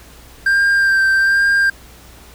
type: tone with vibrato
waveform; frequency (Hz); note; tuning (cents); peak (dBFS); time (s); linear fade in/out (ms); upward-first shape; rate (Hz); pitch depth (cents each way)
triangle; 1584; G6; +18; -9; 0.46-1.7; 5; sine; 1.2; 21
effects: added 60 Hz sine -43 dBFS peak until 2.34 s + pink hiss -43 dBFS RMS until 2.34 s